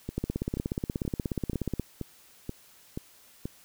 two click trains, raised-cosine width 3 ms, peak -20 / -16 dBFS, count 8 / 28, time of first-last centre 0.09-3.455 / 0.18-1.797 s, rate 2.08 / 16.7 Hz, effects white hiss -57 dBFS RMS until 3.64 s

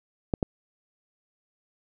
clicks, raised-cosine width 2 ms, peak -11 dBFS, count 2, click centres 0.338 / 0.428 s, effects none

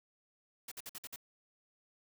white noise bursts, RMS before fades -45 dBFS, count 6, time 0.68-1.161 s, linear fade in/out 5 ms, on 36 ms, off 53 ms, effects none

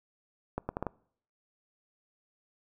accelerating click train, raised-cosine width 1 ms, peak -18 dBFS, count 5, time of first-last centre 0.58-0.867 s, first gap 110 ms, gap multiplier 0.72, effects noise-tail reverb RT60 0.6 s tail -24 dB re dry

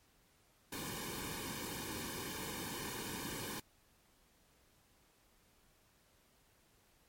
pink noise with comb filter, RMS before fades -43 dBFS, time 0.72-3.6 s, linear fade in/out 5 ms, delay 1.5 ms, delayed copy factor -0.9, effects pink hiss -70 dBFS RMS until 7.08 s + MP3 64 kbps

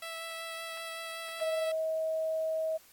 10% pulse tone with vibrato, 658 Hz, E5, 3 cents flat, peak -30 dBFS, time 0.02-1.72 s, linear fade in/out 5 ms, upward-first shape triangle, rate 5.3 Hz, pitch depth 10 cents each way
sine tone, 638 Hz, D#5, 43 cents sharp, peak -29 dBFS, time 1.4-2.78 s, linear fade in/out 20 ms
effects white hiss -59 dBFS RMS until 2.92 s + AAC 64 kbps

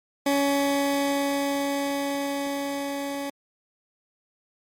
20% pulse tone with level ramp, 280.7 Hz, C#4, 22 cents sharp, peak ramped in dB -15 to -24 dBFS, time 0.26-3.3 s, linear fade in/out 5 ms, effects MP3 64 kbps

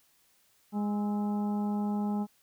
harmonic tone with a mistuned harmonic, 206.7 Hz, G#3, 8 cents flat, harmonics 1 / 2 / 3 / 4 / 5 / 6, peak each -28 / -42 / -48 / -39 / -51 / -52 dBFS, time 0.72-2.27 s, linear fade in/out 50 ms, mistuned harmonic 6, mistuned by +81 cents, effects white hiss -67 dBFS RMS until 2.42 s

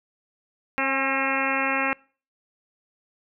harmonic tone with a mistuned harmonic, 269 Hz, C4, 48 cents sharp, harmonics 1 / 2 / 3 / 4 / 5 / 6 / 7 / 8 / 9 / 10, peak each -31 / -31 / -31 / -31 / -31 / -31 / -31 / -31 / -31 / -31 dBFS, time 0.78-1.93 s, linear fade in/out 0 ms, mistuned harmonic 3, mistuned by +25 cents, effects noise-tail reverb RT60 0.4 s tail -25 dB re dry

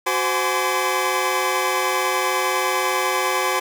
25% pulse tone cluster, 371.8 / 517 / 837 / 1024 / 1156 Hz, F#4 / C5 / G#5 / C6 / D6, +8 / -21 / +13 / -38 / -28 cents, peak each -22 dBFS, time 0.06-3.6 s, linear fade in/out 10 ms, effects none

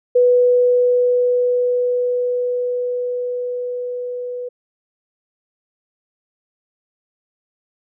sine tone with level ramp, 493 Hz, B4, 3 cents flat, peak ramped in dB -9 to -24 dBFS, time 0.15-4.49 s, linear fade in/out 10 ms, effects none

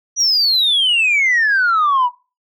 sine exponential sweep, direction down, 5920 to 947 Hz, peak -10 dBFS, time 0.16-2.1 s, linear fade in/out 50 ms, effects noise-tail reverb RT60 0.3 s tail -21 dB re dry + tanh soft clip ceiling -9 dBFS

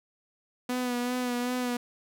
sawtooth tone with vibrato, 246.9 Hz, B3, in tune, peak -24 dBFS, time 0.69-1.77 s, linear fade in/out 5 ms, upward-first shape sine, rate 2.6 Hz, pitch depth 30 cents each way, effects none

